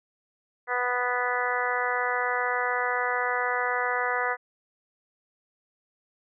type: harmonic tone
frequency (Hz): 246.9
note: B3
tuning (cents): 0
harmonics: 2 / 3 / 4 / 5 / 6 / 7 / 8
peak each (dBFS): -32 / -32 / -32 / -32 / -32 / -32 / -32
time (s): 0.67-4.37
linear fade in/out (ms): 50
effects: none